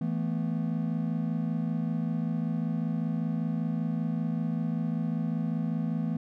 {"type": "chord", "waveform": "triangle", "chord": "E suspended fourth", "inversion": "none", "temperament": "equal with one note detuned", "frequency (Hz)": [164.81, 220, 245.2], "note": ["E3", "A3", "B3"], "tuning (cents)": [0, 0, -12], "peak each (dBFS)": [-28, -30, -32], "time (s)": [0.01, 6.17], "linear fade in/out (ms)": 5, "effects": []}